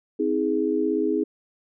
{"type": "chord", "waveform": "sine", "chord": "Ab major", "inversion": "first", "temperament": "equal with one note detuned", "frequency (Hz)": [261.6, 319.3, 415.3], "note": ["C4", "Eb4", "Ab4"], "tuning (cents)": [0, 45, 0], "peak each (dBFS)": [-27, -24, -24], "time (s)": [0.19, 1.24], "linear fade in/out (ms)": 10, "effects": []}